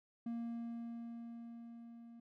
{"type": "tone with level ramp", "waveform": "triangle", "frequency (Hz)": 233.1, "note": "A#3", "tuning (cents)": 0, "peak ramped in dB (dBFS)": [-36, -51], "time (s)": [0.26, 2.2], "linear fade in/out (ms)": 5, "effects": []}